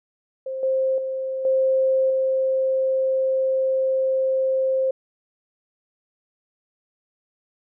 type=tone with level steps; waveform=sine; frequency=527 Hz; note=C5; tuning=12 cents sharp; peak=-26 / -18 / -24 / -16 / -18 dBFS; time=0.46-4.91 s; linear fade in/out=5 ms; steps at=0.63 / 0.98 / 1.45 / 2.1 s; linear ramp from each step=2 ms; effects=none